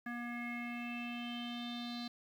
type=tone with low-pass filter sweep; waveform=square; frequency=239.4 Hz; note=A#3; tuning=46 cents sharp; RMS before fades=-42 dBFS; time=0.06-2.08 s; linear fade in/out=5 ms; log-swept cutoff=1800 to 4200 Hz; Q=7.5; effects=11-bit